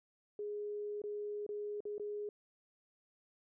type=tone with dropouts; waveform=sine; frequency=415.3 Hz; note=G#4; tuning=in tune; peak=-38 dBFS; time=0.39-2.29 s; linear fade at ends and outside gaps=2 ms; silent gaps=1.018-1.038 / 1.465-1.49 / 1.805-1.853 / 1.981-1.997 s; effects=none